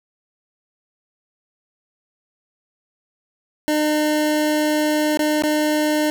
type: tone with dropouts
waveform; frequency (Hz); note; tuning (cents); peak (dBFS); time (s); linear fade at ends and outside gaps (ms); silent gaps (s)
25% pulse; 303.2; D#4; -45; -13; 3.68-6.1; 0; 5.173-5.192 / 5.422-5.436
effects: none